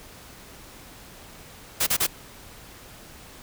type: noise bursts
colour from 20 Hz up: white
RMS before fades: -22 dBFS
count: 3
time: 1.8-2.068 s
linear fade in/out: 10 ms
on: 68 ms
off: 32 ms
effects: pink hiss -46 dBFS RMS until 3.42 s